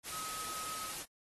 sine tone in noise, 1272 Hz, D#6, 38 cents sharp, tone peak -43 dBFS, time 0.09-0.93 s, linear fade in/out 50 ms, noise white, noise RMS -42 dBFS, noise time 0.03-1.06 s, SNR -4 dB, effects AAC 32 kbps

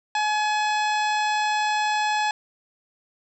harmonic tone with a mistuned harmonic, 848 Hz, G#5, 36 cents sharp, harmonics 1 / 2 / 3 / 4 / 5 / 6 / 7 / 9, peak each -22 / -28 / -31 / -34 / -37 / -39 / -43 / -40 dBFS, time 0.15-2.31 s, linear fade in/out 2 ms, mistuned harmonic 5, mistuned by -20 cents, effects 10-bit

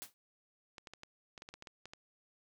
white noise with exponential decay, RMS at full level -42 dBFS, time 0.02-0.14 s, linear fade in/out 0 ms, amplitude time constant 25 ms
clicks, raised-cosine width 0.2 ms, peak -31 dBFS, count 12, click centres 0.782 / 0.872 / 0.936 / 1.034 / 1.378 / 1.421 / 1.489 / 1.54 / 1.624 / 1.672 / 1.856 / 1.935 s
effects none

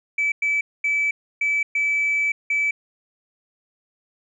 sine tone bursts at uneven times, 2305 Hz, D7, 33 cents flat, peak -17 dBFS, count 6, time 0.18-0.32 / 0.42-0.61 / 0.84-1.11 / 1.41-1.63 / 1.75-2.32 / 2.5-2.71 s, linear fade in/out 5 ms, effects tanh soft clip ceiling -15 dBFS

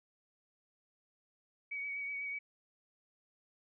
sine tone with vibrato, 2259 Hz, C#7, 32 cents sharp, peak -37 dBFS, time 1.71-2.39 s, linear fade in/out 10 ms, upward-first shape triangle, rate 8.1 Hz, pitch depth 28 cents each way, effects none

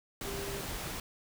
sine tone in noise, 396.9 Hz, G4, 22 cents sharp, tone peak -40 dBFS, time 0.25-0.61 s, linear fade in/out 2 ms, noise pink, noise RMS -39 dBFS, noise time 0.21-1 s, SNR -4 dB, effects none

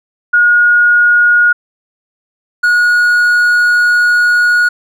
sine / triangle tone pair in turn, 1440 / 1449.2 Hz, F#6 / F#6, -47 / -36 cents, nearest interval unison, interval 11 cents, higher second, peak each -5 dBFS, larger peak neither, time 0.33-1.53 / 2.63-4.69 s, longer second, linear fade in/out 10 ms, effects none

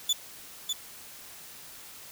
30% pulse tone with echo, 3479 Hz, A7, 20 cents flat, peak -20 dBFS, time 0.09-0.13 s, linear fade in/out 5 ms, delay 600 ms, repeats 1, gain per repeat -5 dB, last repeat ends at 0.73 s, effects white hiss -47 dBFS RMS until 2.11 s

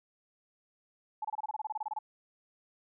sine tone bursts, 859 Hz, A5, 42 cents flat, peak -32 dBFS, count 15, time 1.22-1.989 s, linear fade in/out 5 ms, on 27 ms, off 26 ms, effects none

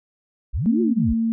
sine linear two-way sweep, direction up then down, 33.37 to 370.2 to 33.37 Hz, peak -20 dBFS, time 0.53-1.14 s, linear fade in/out 20 ms, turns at 0.81 s
sine tone, 227 Hz, A#3, 46 cents flat, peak -18 dBFS, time 0.66-1.32 s, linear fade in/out 0 ms
effects none

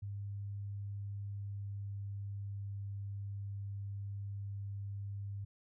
sine tone with pitch glide, 100.7 to 100.06 Hz, G2 to G2, +47 to +36 cents, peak -39 dBFS, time 0.02-5.45 s, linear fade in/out 10 ms, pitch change -11 cents, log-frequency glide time 1.26-1.99 s, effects none

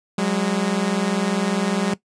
sawtooth tone pair together, 185 / 205 Hz, F#3 / G#3, 0 / -22 cents, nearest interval major second, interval 178 cents, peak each -18 dBFS, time 0.18-1.94 s, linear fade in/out 5 ms, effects noise-tail reverb RT60 0.1 s tail -18 dB re dry + resampled to 22050 Hz

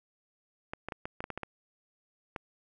clicks, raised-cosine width 0.5 ms, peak -21 dBFS, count 10, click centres 0.735 / 0.886 / 0.922 / 1.055 / 1.205 / 1.241 / 1.303 / 1.376 / 1.433 / 2.362 s, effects none

